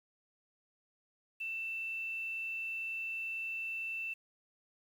sine tone with quantisation, 2669 Hz, E7, 21 cents sharp, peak -36 dBFS, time 1.4-4.14 s, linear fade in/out 10 ms, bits 10, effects none

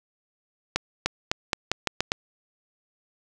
accelerating click train, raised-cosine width 0.2 ms, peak -5 dBFS, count 8, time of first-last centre 0.76-2.119 s, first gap 300 ms, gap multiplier 0.85, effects none

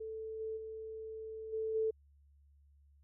sine tone with level steps, 440.6 Hz, A4, 2 cents sharp, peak -40 / -37 / -42 / -34 / -30 dBFS, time 0-1.91 s, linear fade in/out 10 ms, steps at 0.39 / 0.56 / 1.52 / 1.74 s, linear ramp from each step 20 ms, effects added 71 Hz sine -62 dBFS peak until 3.03 s

